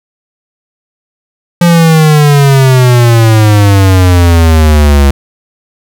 square exponential sweep, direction down, 174.61 to 68.7 Hz, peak -3 dBFS, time 1.61-5.11 s, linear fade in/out 5 ms, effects none

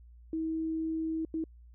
sine tone bursts at uneven times, 321.2 Hz, E4, 45 cents flat, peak -30 dBFS, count 2, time 0.33-1.25 / 1.34-1.44 s, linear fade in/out 2 ms, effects added 59 Hz sine -51 dBFS peak until 1.74 s

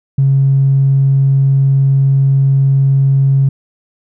triangle tone with tanh clipping, 136.5 Hz, C#3, 26 cents flat, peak -7 dBFS, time 0.18-3.49 s, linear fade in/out 5 ms, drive 4 dB, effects none

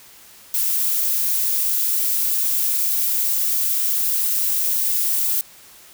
violet noise, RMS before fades -20 dBFS, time 0.54-5.41 s, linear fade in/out 0 ms, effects white hiss -46 dBFS RMS until 5.93 s

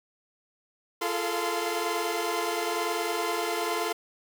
sawtooth tone cluster, 343.6 / 427.1 / 448.1 / 697 / 1033 Hz, F4 / G#4 / A4 / F5 / C6, -28 / +48 / +32 / -4 / -22 cents, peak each -30 dBFS, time 1.01-3.93 s, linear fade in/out 10 ms, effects 8-bit

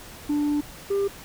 sine tone pair in turn, 293.7 / 397.9 Hz, D4 / G4, 0 / +26 cents, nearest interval perfect fourth, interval 526 cents, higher second, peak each -18 / -18 dBFS, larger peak neither, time 0.29-0.61 / 0.9-1.08 s, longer first, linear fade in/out 10 ms, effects tanh soft clip ceiling -20 dBFS + pink hiss -43 dBFS RMS until 1.24 s

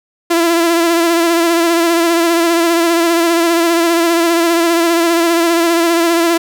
sawtooth tone with vibrato, 336.9 Hz, E4, 38 cents sharp, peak -6 dBFS, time 0.3-6.38 s, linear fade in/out 10 ms, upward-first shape sine, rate 15 Hz, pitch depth 37 cents each way, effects none

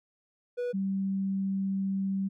triangle / sine tone pair in turn, 488.7 / 193.94 Hz, B4 / G3, -18 / -18 cents, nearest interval octave + major third, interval 1600 cents, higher first, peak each -27 dBFS, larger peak neither, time 0.57-0.73 / 0.73-2.29 s, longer second, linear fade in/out 20 ms, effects none

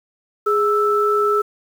sine tone pair together, 415.3 / 1318.5 Hz, G#4 / E6, 0 / 0 cents, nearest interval octave + minor sixth, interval 2000 cents, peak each -17 dBFS, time 0.46-1.42 s, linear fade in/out 10 ms, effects 7-bit

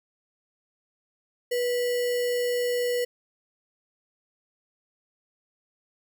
sine tone with sample-and-hold, 487.9 Hz, B4, 21 cents flat, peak -23 dBFS, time 1.51-3.05 s, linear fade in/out 10 ms, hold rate 2450 Hz, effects none

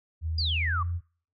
sine tone with pitch glide, 80.5 to 86.28 Hz, E2 to F2, -41 to -20 cents, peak -27 dBFS, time 0.21-1.01 s, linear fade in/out 50 ms, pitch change +121 cents, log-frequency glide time 0.61-0.81 s
sine exponential sweep, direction down, 4978 to 1100 Hz, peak -27 dBFS, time 0.38-0.83 s, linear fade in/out 5 ms
effects noise-tail reverb RT60 0.5 s tail -26 dB re dry

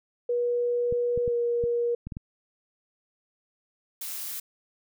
sine tone with pitch glide, 482.7 to 475 Hz, B4 to A#4, -40 to +33 cents, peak -23 dBFS, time 0.29-1.95 s, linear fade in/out 5 ms, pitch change -27 cents, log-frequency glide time 1.27-1.33 s
clicks, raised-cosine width 5 ms, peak -23 dBFS, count 7, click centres 0.925 / 1.176 / 1.278 / 1.639 / 2.07 / 2.122 / 2.169 s
blue noise, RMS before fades -35 dBFS, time 4.01-4.4 s, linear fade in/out 5 ms
effects none

